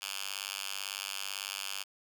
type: tone with high-pass filter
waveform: 5% pulse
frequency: 98 Hz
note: G2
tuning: in tune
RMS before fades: -39 dBFS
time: 0.01-1.84 s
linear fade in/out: 20 ms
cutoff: 2600 Hz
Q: 1
effects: none